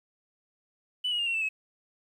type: tone with pitch steps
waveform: sine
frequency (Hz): 2982 / 2895 / 2811 / 2730 / 2651 / 2574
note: F#7 / F#7 / F7 / F7 / E7 / E7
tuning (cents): +13 / -38 / +11 / -40 / +9 / -42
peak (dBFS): -25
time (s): 1.04-1.49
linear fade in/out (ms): 10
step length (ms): 75
effects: tanh soft clip ceiling -23 dBFS + 10-bit